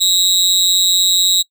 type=tone with amplitude modulation; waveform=30% pulse; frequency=3842 Hz; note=B7; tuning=48 cents flat; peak=-4 dBFS; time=0-1.43 s; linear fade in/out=20 ms; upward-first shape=sine; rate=184 Hz; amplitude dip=95%; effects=noise-tail reverb RT60 0.1 s tail -23 dB re dry